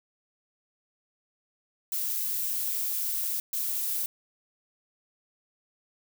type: noise bursts at uneven times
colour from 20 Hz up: violet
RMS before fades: -30 dBFS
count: 2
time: 1.92-3.4 / 3.53-4.06 s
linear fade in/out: 2 ms
effects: none